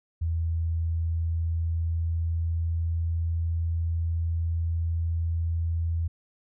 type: tone with pitch glide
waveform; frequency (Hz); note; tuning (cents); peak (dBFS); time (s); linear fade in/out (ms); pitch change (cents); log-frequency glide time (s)
sine; 82.41 to 83.13; E2 to E2; 0 to +15; -24; 0.21-6.08; 10; +15; 0.57-3.19
effects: none